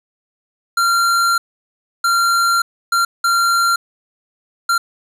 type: tone bursts at uneven times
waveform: square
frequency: 1379 Hz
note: F6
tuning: 22 cents flat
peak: -13 dBFS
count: 5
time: 0.77-1.38 / 2.04-2.62 / 2.92-3.05 / 3.24-3.76 / 4.69-4.78 s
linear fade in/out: 5 ms
effects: low-pass 12000 Hz 12 dB/octave + 7-bit